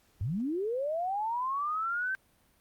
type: linear sweep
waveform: sine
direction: up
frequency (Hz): 83.3 to 1564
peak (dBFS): -29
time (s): 0.21-2.15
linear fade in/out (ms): 0
effects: pink hiss -67 dBFS RMS until 2.6 s + Opus 48 kbps